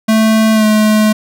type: tone with pitch glide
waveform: square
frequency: 220 to 214.6 Hz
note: A3 to A3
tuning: 0 to -43 cents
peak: -8 dBFS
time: 0.08-1.13 s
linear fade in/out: 10 ms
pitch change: -43 cents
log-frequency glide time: 0.53-0.65 s
effects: none